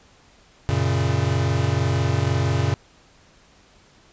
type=chord; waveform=square; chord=F# major; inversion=none; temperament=equal; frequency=92.5 / 116.54 / 138.59 Hz; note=F#2 / A#2 / C#3; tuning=0 / 0 / 0 cents; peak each=-24 dBFS; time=0.69-2.74 s; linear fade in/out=0 ms; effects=pink hiss -54 dBFS RMS until 4.12 s + resampled to 16000 Hz